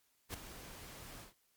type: noise with ADSR envelope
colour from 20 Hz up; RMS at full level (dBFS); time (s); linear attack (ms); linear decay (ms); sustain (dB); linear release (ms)
pink; -40; 0.29-1.34; 51; 3; -11; 140
effects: white hiss -75 dBFS RMS until 1.56 s + MP3 96 kbps